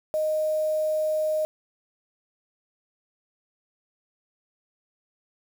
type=tone with quantisation; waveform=sine; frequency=620 Hz; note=D#5; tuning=6 cents flat; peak=-22 dBFS; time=0.14-1.45 s; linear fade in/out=0 ms; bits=7; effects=none